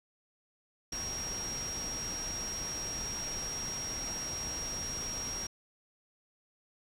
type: tone in noise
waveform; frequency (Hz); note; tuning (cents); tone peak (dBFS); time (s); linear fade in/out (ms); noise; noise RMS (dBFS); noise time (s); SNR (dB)
sine; 5620; F8; +10; -36; 0.92-5.47; 5; pink; -42; 0.92-5.47; +3
effects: low-pass 11000 Hz 12 dB/octave